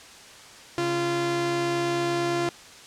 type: tone pair together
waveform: sawtooth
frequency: 138.03 / 345.2 Hz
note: C#3 / F4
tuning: -7 / -20 cents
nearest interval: octave + major third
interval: 1587 cents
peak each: -29 / -20 dBFS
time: 0.78-2.49 s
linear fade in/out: 0 ms
effects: white hiss -46 dBFS RMS until 2.86 s + low-pass 7000 Hz 12 dB/octave